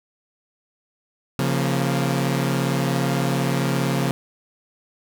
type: chord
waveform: sawtooth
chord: Bb minor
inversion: first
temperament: equal with one note detuned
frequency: 137.08 / 174.61 / 233.1 Hz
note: Db3 / F3 / Bb3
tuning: -19 / 0 / 0 cents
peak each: -18 / -21 / -23 dBFS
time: 1.39-4.11 s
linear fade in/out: 0 ms
effects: none